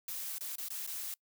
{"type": "noise with dropouts", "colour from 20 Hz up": "blue", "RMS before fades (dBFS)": -40, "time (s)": [0.08, 1.14], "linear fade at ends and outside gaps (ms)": 2, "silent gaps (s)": [[0.383, 0.408], [0.557, 0.582], [0.685, 0.703], [0.866, 0.874]], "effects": ["noise-tail reverb RT60 0.1 s tail -25 dB re dry"]}